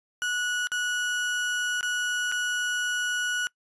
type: tone with dropouts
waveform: 35% pulse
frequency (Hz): 1466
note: F#6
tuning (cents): -16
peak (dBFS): -24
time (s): 0.22-3.47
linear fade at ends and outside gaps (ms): 0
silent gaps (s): 0.671-0.718 / 1.809-1.829 / 2.316-2.322
effects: noise-tail reverb RT60 0.1 s tail -23 dB re dry + resampled to 22050 Hz